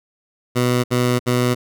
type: tone bursts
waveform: 15% pulse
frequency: 123.47 Hz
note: B2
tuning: in tune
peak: -9 dBFS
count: 3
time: 0.55-1.55 s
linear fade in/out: 20 ms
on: 290 ms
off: 65 ms
effects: none